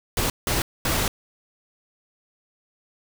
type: noise bursts at uneven times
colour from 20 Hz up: pink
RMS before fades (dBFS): -23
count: 3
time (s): 0.17-0.3 / 0.47-0.62 / 0.85-1.08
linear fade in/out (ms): 2
effects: none